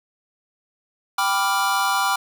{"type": "chord", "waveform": "square", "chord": "G dominant seventh", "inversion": "none", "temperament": "equal", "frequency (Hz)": [784, 987.8, 1174.7, 1396.9], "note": ["G5", "B5", "D6", "F6"], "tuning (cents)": [0, 0, 0, 0], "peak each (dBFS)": -25, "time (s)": [1.18, 2.16], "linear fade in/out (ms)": 5, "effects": []}